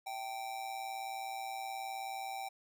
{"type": "tone with amplitude modulation", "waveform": "square", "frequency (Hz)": 778, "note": "G5", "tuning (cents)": -13, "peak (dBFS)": -37, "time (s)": [0.06, 2.49], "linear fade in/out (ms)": 10, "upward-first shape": "sine", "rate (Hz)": 119, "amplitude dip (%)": 60, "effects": []}